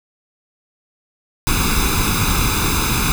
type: noise with comb filter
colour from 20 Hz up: pink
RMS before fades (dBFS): -17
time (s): 1.47-3.12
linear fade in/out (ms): 0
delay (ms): 0.8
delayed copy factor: +0.8
effects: none